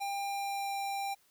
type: tone with pitch glide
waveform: square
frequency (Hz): 798 to 792.5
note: G5 to G5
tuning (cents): +31 to +19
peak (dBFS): -34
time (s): 0-1.15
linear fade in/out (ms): 20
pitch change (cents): -12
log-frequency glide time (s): 0.28-0.78
effects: white hiss -68 dBFS RMS until 1.3 s